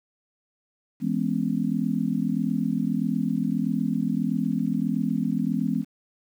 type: chord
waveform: sine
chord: C# minor seventh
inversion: first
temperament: just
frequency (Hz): 166.31 / 207.9 / 249.5 / 277.2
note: E3 / G#3 / B3 / C#4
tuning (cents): +16 / +2 / +18 / 0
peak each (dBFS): -29 / -26 / -27 / -31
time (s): 1-5.85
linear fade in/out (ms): 50
effects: 9-bit